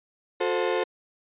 35% pulse chord, F# diminished, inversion none, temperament equal with one note detuned, 360.5 / 440 / 523.3 Hz, F#4 / A4 / C5, -45 / 0 / 0 cents, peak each -26 dBFS, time 0.4-0.84 s, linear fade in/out 10 ms, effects resampled to 8000 Hz

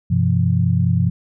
sine tone cluster, 96.3 / 126.1 / 170.4 Hz, G2 / B2 / F3, -30 / +36 / -42 cents, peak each -18 dBFS, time 0.1-1.1 s, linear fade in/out 10 ms, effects none

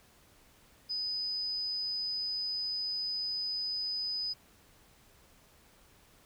sine tone, 4997 Hz, D#8, 7 cents sharp, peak -32 dBFS, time 0.89-4.34 s, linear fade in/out 20 ms, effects pink hiss -62 dBFS RMS until 6.25 s

